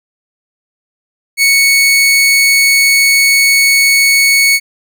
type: tone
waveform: sawtooth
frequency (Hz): 2217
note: C#7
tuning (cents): 0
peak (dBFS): -3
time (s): 1.37-4.6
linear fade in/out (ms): 50
effects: none